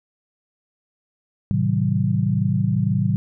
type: chord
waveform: sine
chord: A diminished seventh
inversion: none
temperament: just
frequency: 110 / 132 / 158.4 / 190.08 Hz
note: A2 / C3 / Eb3 / Gb3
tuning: 0 / +16 / +31 / +47 cents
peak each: -22 / -23 / -24 / -22 dBFS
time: 1.51-3.16 s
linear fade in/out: 0 ms
effects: none